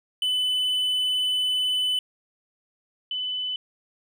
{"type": "tone pair in turn", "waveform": ["triangle", "sine"], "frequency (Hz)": [3006, 3006], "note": ["F#7", "F#7"], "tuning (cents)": [27, 27], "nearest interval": "unison", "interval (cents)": 0, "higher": "neither", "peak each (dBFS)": [-20, -26], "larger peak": "first", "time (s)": [[0.22, 1.99], [3.11, 3.56]], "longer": "first", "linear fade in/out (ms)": 2, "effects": []}